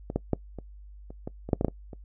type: clicks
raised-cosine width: 2 ms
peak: -19 / -12 / -10 / -24 / -29 / -20 / -22 / -8 / -13 / -9 / -17 / -27 dBFS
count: 12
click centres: 0.101 / 0.16 / 0.333 / 0.587 / 1.105 / 1.275 / 1.49 / 1.532 / 1.611 / 1.647 / 1.683 / 1.932 s
effects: noise-tail reverb RT60 0.1 s tail -22 dB re dry + added 50 Hz sine -44 dBFS peak until 2.04 s